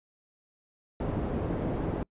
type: low-pass noise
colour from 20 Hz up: white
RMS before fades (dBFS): -31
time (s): 1-2.03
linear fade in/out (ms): 2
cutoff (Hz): 370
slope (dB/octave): 12
effects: noise-tail reverb RT60 0.1 s tail -26 dB re dry + resampled to 8000 Hz